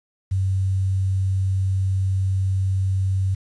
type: tone with quantisation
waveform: sine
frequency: 95.4 Hz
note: G2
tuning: 47 cents flat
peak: -18 dBFS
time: 0.31-3.35 s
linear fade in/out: 10 ms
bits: 8
effects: resampled to 22050 Hz